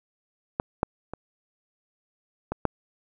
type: clicks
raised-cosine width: 1 ms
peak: -10 / -7 / -20 / -14 / -7 dBFS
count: 5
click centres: 0.599 / 0.831 / 1.136 / 2.52 / 2.653 s
effects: none